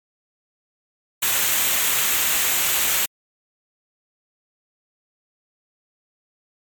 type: noise with comb filter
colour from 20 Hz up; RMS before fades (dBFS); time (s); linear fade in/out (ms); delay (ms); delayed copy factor
white; -20; 1.22-3.06; 10; 0.2; -0.5
effects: MP3 96 kbps